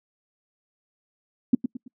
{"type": "tone with echo", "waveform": "sine", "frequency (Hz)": 250, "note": "B3", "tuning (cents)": 21, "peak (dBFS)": -12, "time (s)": [1.53, 1.55], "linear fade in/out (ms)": 5, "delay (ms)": 110, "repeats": 3, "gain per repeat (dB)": -9, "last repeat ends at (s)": 1.88, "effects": ["noise-tail reverb RT60 0.1 s tail -26 dB re dry"]}